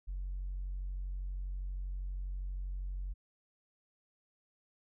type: tone with tanh clipping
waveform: triangle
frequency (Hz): 46.25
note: F#1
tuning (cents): 0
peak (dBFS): -36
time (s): 0.07-3.14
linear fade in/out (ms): 20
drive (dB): 5
effects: none